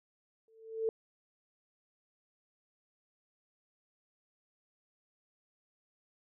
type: tone with exponential growth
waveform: sine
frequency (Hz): 446.1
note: A4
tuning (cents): +24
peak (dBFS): -26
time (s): 0.48-0.89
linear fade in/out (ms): 1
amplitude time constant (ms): 89
effects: none